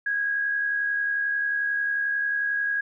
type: tone pair together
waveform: sine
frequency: 1579 / 1650.2 Hz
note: G6 / G#6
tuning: +12 / -12 cents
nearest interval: minor second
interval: 76 cents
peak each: -35 / -23 dBFS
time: 0.06-2.81 s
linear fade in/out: 5 ms
effects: none